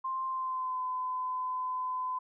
sine tone with pitch glide, 1049 to 1016.2 Hz, C6 to B5, +4 to +49 cents, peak -31 dBFS, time 0.04-2.19 s, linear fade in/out 10 ms, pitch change -55 cents, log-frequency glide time 0.27-0.82 s, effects none

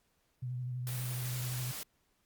sine tone with vibrato, 124.9 Hz, B2, 20 cents sharp, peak -35 dBFS, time 0.42-1.72 s, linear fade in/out 10 ms, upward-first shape square, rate 12 Hz, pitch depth 26 cents each way
white noise, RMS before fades -42 dBFS, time 0.87-1.83 s, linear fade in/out 0 ms
effects pink hiss -75 dBFS RMS until 2.25 s + Opus 48 kbps

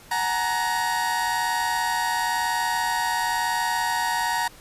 30% pulse tone cluster, 742 / 856 / 937 Hz, F#5 / A5 / A#5, +5 / -48 / +9 cents, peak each -28 / -28 / -21 dBFS, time 0.11-4.48 s, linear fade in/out 5 ms, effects pink hiss -48 dBFS RMS until 4.6 s + resampled to 32000 Hz

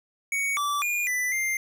square tone with pitch steps, 2236 / 1161 / 2427 / 1990 / 2100 Hz, C#7 / D6 / D#7 / B6 / C7, +14 / -20 / -44 / +13 / +6 cents, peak -25 dBFS, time 0.32-1.57 s, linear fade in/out 2 ms, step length 250 ms, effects none

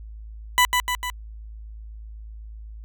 20% pulse tone with echo, 993 Hz, B5, 9 cents sharp, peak -9 dBFS, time 0.58-0.65 s, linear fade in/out 0 ms, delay 150 ms, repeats 3, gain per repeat -4 dB, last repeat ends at 1.1 s, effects added 54 Hz sine -36 dBFS peak until 2.84 s

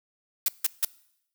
blue noise bursts, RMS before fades -23 dBFS, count 3, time 0.46-0.849 s, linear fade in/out 2 ms, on 23 ms, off 160 ms, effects noise-tail reverb RT60 0.8 s tail -22 dB re dry

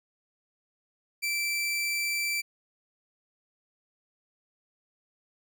sawtooth tone, 2335 Hz, D7, 11 cents flat, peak -24 dBFS, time 1.22-2.42 s, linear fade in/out 20 ms, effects none

